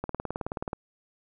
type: click train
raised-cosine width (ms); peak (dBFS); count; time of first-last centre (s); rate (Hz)
1; -17; 14; 0.04-0.731; 18.8
effects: none